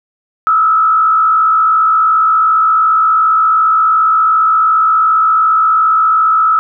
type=tone with frequency modulation; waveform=sine; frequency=1300 Hz; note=E6; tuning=24 cents flat; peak=-7 dBFS; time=0.47-6.59 s; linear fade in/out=0 ms; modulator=57.3 Hz; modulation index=0.7; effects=none